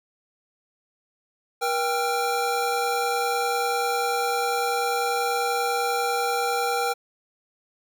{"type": "tone cluster", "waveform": "square", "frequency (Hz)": [478.7, 791, 1366], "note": ["A#4", "G5", "F6"], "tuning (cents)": [46, 15, -39], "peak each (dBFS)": [-28, -26, -30], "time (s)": [1.61, 6.94], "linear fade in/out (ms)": 20, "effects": []}